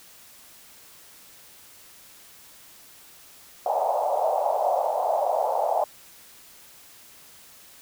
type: band-pass noise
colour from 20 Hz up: white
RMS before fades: -24 dBFS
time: 3.66-5.84 s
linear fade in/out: 2 ms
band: 570 to 830 Hz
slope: 48 dB/octave
effects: white hiss -50 dBFS RMS until 7.81 s